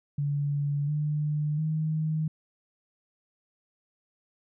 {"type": "tone with pitch steps", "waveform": "sine", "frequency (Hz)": [143.8, 149.99, 156.45], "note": ["D3", "D3", "D#3"], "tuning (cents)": [-36, 37, 10], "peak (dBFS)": -25, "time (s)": [0.18, 2.28], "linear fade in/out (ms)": 5, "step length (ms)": 700, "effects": []}